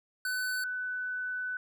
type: tone pair in turn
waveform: square / sine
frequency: 1504 / 1498.5 Hz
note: F#6 / F#6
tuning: +28 / +22 cents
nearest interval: unison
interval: 6 cents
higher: first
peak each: -31 / -32 dBFS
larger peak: first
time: 0.25-0.64 / 0.64-1.57 s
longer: second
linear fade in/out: 2 ms
effects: none